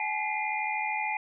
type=tone cluster; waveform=sine; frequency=775 / 854 / 2024 / 2097 / 2418 Hz; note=G5 / G#5 / B6 / C7 / D7; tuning=-20 / +48 / +42 / +3 / +50 cents; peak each=-39 / -31 / -39 / -36 / -33 dBFS; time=0-1.17 s; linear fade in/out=2 ms; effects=none